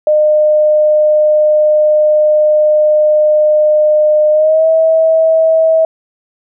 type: tone with pitch glide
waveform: sine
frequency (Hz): 608 to 644.2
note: D#5 to E5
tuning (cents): -40 to -40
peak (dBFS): -6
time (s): 0.07-5.85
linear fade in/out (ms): 2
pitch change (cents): +100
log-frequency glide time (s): 4.31-4.67
effects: none